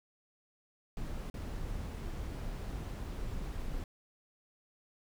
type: noise with dropouts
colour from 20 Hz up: brown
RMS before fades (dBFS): -39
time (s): 0.97-3.84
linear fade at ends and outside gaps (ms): 1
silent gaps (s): 1.3-1.341
effects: none